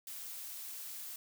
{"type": "noise", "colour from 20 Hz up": "blue", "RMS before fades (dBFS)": -45, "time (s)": [0.07, 1.16], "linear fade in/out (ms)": 2, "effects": []}